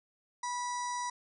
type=harmonic tone with a mistuned harmonic; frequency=980 Hz; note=B5; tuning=14 cents flat; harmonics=1 / 2 / 4 / 5 / 6 / 7 / 8 / 9; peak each=-34 / -44 / -50 / -51 / -44 / -53 / -54 / -51 dBFS; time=0.43-1.1 s; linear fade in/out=5 ms; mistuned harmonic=6; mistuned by=-20 cents; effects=none